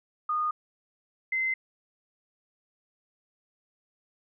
sine tone pair in turn, 1228 / 2065 Hz, D#6 / C7, -23 / -23 cents, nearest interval major sixth, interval 900 cents, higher second, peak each -25 dBFS, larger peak neither, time 0.29-0.51 / 1.32-1.54 s, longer neither, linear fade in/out 5 ms, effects none

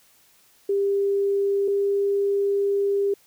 sine tone pair in turn, 398.3 / 399.9 Hz, G4 / G4, +28 / +35 cents, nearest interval unison, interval 7 cents, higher second, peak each -19 dBFS, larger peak neither, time 0.69-1.68 / 1.68-3.14 s, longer second, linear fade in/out 5 ms, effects white hiss -58 dBFS RMS until 3.26 s

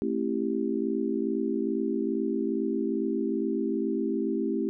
sine chord, A minor seventh, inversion none, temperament equal with one note detuned, 220 / 267.3 / 329.6 / 392 Hz, A3 / C4 / E4 / G4, 0 / +37 / 0 / 0 cents, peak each -31 dBFS, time 0.02-4.69 s, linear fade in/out 0 ms, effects none

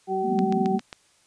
harmonic tone, 190.5 Hz, G3, 49 cents flat, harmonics 1 / 2 / 4, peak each -33 / -26 / -26 dBFS, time 0.07-0.8 s, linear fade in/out 50 ms
pink band-pass noise, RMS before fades -26 dBFS, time 0.22-0.81 s, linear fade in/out 50 ms, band 180 to 250 Hz, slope 96 dB/octave
click train, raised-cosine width 0.2 ms, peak -18 dBFS, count 5, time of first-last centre 0.39-0.928 s, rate 7.43 Hz
effects white hiss -61 dBFS RMS until 1.26 s + resampled to 22050 Hz

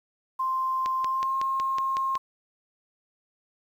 sine tone with pitch glide, 1046.5 to 1068.5 Hz, C6 to C6, 0 to +36 cents, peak -24 dBFS, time 0.39-2.18 s, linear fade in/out 10 ms, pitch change +36 cents, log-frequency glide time 1.02-1.37 s
click train, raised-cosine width 0.2 ms, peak -17 dBFS, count 8, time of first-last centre 0.86-2.154 s, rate 5.41 Hz
effects 9-bit

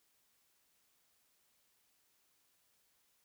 silence, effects white hiss -75 dBFS RMS until 3.24 s

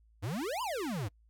square exponential two-way sweep, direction up then down, 89.6 to 1055 to 89.6 Hz, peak -34 dBFS, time 0.22-1.09 s, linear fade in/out 20 ms, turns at 0.62 s, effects noise-tail reverb RT60 0.1 s tail -26 dB re dry + added 55 Hz sine -61 dBFS peak until 1.29 s

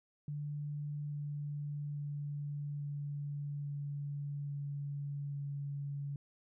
sine tone with pitch steps, 146.83 / 145.98 / 145.14 / 144.31 / 143.48 / 142.65 / 141.83 Hz, D3 / D3 / D3 / D3 / D3 / C#3 / C#3, 0 / -10 / -20 / -30 / -40 / +50 / +40 cents, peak -37 dBFS, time 0.28-6.16 s, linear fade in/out 2 ms, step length 840 ms, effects none

